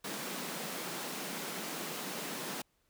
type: high-pass noise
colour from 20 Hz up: pink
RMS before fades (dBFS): -40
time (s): 0.04-2.62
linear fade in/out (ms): 5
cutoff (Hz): 160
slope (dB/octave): 48
effects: pink hiss -75 dBFS RMS until 2.89 s